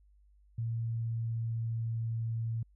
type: tone with pitch glide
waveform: sine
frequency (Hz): 114.8 to 113.94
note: A#2 to A#2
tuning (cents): -26 to -39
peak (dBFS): -31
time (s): 0.58-2.63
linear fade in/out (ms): 5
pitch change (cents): -13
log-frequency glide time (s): 0.82-2.08
effects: added 50 Hz sine -60 dBFS peak until 2.75 s